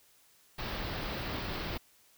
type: band-stop noise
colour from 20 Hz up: pink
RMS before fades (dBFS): -37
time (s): 0.58-1.78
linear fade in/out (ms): 10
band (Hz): 5000 to 16000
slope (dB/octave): 48
effects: white hiss -64 dBFS RMS until 2.17 s